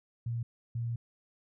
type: tone bursts at uneven times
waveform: sine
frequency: 117.3 Hz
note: A#2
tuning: 11 cents sharp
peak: -31 dBFS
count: 2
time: 0.26-0.43 / 0.75-0.96 s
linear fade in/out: 5 ms
effects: none